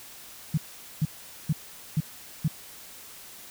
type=tone bursts; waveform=sine; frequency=155.56 Hz; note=D#3; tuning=in tune; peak=-20 dBFS; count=5; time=0.54-2.48 s; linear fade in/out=5 ms; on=36 ms; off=440 ms; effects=white hiss -46 dBFS RMS until 3.5 s